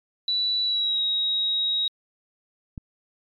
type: tone with pitch glide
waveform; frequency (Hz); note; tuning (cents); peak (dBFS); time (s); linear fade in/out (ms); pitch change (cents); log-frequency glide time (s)
sine; 3951 to 3801; B7 to A#7; 0 to +33; -21; 0.28-1.88; 2; -67; 0.64-1.03
type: click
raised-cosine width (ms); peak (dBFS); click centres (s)
5; -22; 2.778
effects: MP3 64 kbps